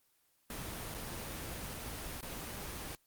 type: noise with dropouts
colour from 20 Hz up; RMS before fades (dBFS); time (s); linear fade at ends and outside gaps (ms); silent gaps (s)
pink; -42; 0.5-2.95; 1; 0.942-0.946 / 2.209-2.228
effects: white hiss -73 dBFS RMS until 3.06 s + Opus 24 kbps